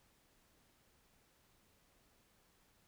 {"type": "silence", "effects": ["pink hiss -72 dBFS RMS until 2.87 s"]}